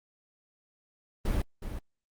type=noise with echo; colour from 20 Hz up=brown; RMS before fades=-27 dBFS; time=1.25-1.42 s; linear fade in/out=5 ms; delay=370 ms; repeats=1; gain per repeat=-9 dB; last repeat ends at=1.79 s; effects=Opus 32 kbps